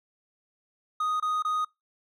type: tone bursts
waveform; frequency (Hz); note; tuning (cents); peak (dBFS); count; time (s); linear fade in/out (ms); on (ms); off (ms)
triangle; 1244.5; D#6; 0; -23; 3; 1-1.648; 5; 200; 24
effects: noise-tail reverb RT60 0.2 s tail -25 dB re dry